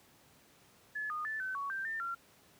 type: tone with pitch steps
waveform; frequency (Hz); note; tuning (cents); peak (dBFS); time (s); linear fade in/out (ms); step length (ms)
sine; 1715 / 1227 / 1755 / 1526 / 1119 / 1571 / 1797 / 1374; A6 / D#6 / A6 / G6 / C#6 / G6 / A6 / F6; -45 / -25 / -5 / -47 / +16 / +3 / +36 / -29; -35; 0.95-2.15; 10; 150
effects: pink hiss -63 dBFS RMS until 2.59 s + high-pass 100 Hz 12 dB/octave